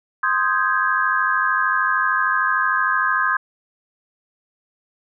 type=chord; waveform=sine; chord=Ab major seventh; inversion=first; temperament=equal; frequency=1046.5 / 1244.5 / 1568 / 1661.2 Hz; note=C6 / Eb6 / G6 / Ab6; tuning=0 / 0 / 0 / 0 cents; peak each=-22 dBFS; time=0.23-3.37 s; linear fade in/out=5 ms; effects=none